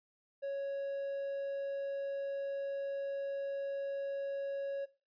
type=tone; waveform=triangle; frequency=554.4 Hz; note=C#5; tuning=in tune; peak=-33 dBFS; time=0.42-4.86 s; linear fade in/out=20 ms; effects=noise-tail reverb RT60 0.3 s tail -17 dB re dry + resampled to 11025 Hz

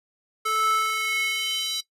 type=tone with high-pass filter sweep; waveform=square; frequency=436.9 Hz; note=A4; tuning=12 cents flat; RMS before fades=-25 dBFS; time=0.45-1.81 s; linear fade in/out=10 ms; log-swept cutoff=1000 to 4000 Hz; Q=3.8; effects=noise-tail reverb RT60 0.1 s tail -17 dB re dry + resampled to 32000 Hz

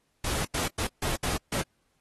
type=noise bursts at uneven times; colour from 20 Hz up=pink; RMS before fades=-30 dBFS; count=6; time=0.24-0.45 / 0.54-0.68 / 0.78-0.87 / 1.02-1.16 / 1.23-1.37 / 1.52-1.62 s; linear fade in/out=5 ms; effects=pink hiss -73 dBFS RMS until 2 s + AAC 32 kbps

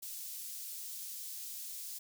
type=high-pass noise; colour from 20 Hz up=white; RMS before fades=-44 dBFS; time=0.02-1.99 s; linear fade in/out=10 ms; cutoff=5000 Hz; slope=12 dB/octave; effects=none

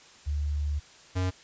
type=tone pair in turn; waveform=sine / square; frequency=73.42 / 92.18 Hz; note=D2 / F#2; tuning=0 / -6 cents; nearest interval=major third; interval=394 cents; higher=second; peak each=-26 dBFS; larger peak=neither; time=0.26-0.8 / 1.15-1.31 s; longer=first; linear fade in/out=20 ms; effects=white hiss -53 dBFS RMS until 1.43 s + resampled to 16000 Hz

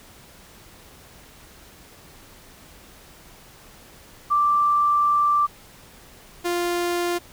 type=tone pair in turn; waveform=sine / sawtooth; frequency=1174.7 / 349.2 Hz; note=D6 / F4; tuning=0 / 0 cents; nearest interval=octave + major sixth; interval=2100 cents; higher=first; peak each=-16 / -18 dBFS; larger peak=first; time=4.3-5.47 / 6.44-7.19 s; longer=first; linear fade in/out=20 ms; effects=pink hiss -48 dBFS RMS until 7.32 s

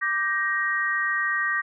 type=chord; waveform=sine; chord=G minor; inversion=second; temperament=just; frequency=1176 / 1568 / 1881.6 Hz; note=D6 / G6 / Bb6; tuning=+2 / 0 / +16 cents; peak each=-29 / -28 / -24 dBFS; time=0.01-1.62 s; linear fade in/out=20 ms; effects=none

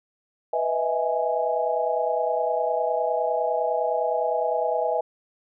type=chord; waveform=sine; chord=E major seventh; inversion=second; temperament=equal with one note detuned; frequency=493.9 / 629.5 / 659.3 / 830.6 Hz; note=B4 / D#5 / E5 / G#5; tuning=0 / +20 / 0 / 0 cents; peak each=-27 dBFS; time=0.53-5.01 s; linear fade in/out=5 ms; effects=none

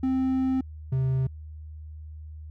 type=tone pair in turn; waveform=triangle; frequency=261.6 / 131.6 Hz; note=C4 / C3; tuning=0 / +10 cents; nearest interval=octave; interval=1190 cents; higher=first; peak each=-20 dBFS; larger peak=neither; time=0.03-0.61 / 0.92-1.27 s; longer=first; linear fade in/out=5 ms; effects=added 77 Hz sine -38 dBFS peak until 2.5 s

